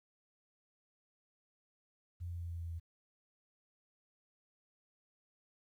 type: tone with pitch steps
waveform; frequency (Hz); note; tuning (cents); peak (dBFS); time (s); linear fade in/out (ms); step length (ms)
sine; 87 / 86.25 / 85.51 / 84.77 / 84.04 / 83.31; F2 / F2 / F2 / E2 / E2 / E2; -6 / -21 / -36 / +49 / +34 / +19; -39; 2.2-2.8; 20; 100
effects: 12-bit